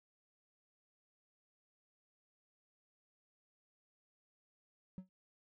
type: tone with exponential decay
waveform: triangle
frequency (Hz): 186.1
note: F#3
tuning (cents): +10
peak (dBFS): -37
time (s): 4.98-5.09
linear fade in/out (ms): 0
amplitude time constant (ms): 22
effects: tanh soft clip ceiling -34 dBFS